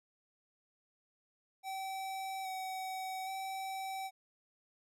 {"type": "tone with vibrato", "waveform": "square", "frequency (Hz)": 762, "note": "G5", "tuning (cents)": -49, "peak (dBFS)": -39, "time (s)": [1.63, 4.11], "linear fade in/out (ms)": 50, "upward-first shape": "square", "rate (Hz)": 0.61, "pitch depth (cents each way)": 15, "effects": []}